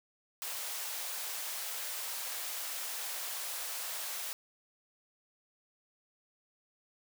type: high-pass noise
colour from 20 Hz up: white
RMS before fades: -39 dBFS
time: 0.42-4.33 s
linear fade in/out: 0 ms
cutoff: 510 Hz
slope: 24 dB/octave
effects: none